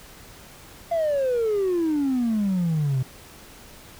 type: exponential sweep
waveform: triangle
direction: down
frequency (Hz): 689 to 126.1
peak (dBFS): -17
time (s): 0.91-3.03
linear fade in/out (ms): 10
effects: tanh soft clip ceiling -16 dBFS + pink hiss -46 dBFS RMS until 3.99 s